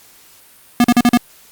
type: tone bursts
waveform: square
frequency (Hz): 241.2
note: B3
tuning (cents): -41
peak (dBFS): -8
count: 5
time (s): 0.8-1.174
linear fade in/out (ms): 2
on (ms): 42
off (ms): 41
effects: white hiss -46 dBFS RMS until 1.51 s + Opus 48 kbps